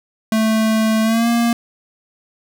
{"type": "tone with pitch glide", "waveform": "square", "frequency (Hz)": [220, 234.4], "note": ["A3", "A#3"], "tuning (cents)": [0, 10], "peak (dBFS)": -14, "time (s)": [0.32, 1.53], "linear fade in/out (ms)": 2, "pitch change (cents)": 110, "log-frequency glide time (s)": [1.03, 1.28], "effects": []}